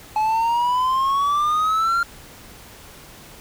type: exponential sweep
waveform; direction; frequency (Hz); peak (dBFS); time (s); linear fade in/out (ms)
triangle; up; 852 to 1396.9; -15; 0.16-2.03; 2
effects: pink hiss -43 dBFS RMS until 3.4 s